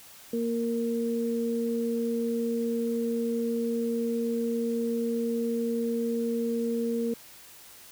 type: tone pair together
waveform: sine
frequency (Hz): 233.1 / 463.9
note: A#3 / A#4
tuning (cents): 0 / -8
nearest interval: octave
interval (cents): 1192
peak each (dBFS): -28 / -29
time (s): 0.33-7.14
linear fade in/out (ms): 5
effects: white hiss -50 dBFS RMS until 7.91 s